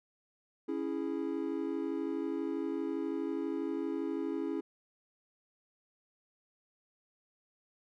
triangle chord, C# minor, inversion none, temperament equal, 277.2 / 329.6 / 415.3 Hz, C#4 / E4 / G#4, 0 / 0 / 0 cents, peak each -35 / -34 / -37 dBFS, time 0.68-4.61 s, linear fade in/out 10 ms, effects none

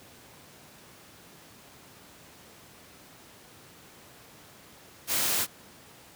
white noise, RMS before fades -27 dBFS, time 5.07-5.47 s, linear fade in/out 50 ms, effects pink hiss -52 dBFS RMS until 6.15 s + high-pass 100 Hz 12 dB/octave

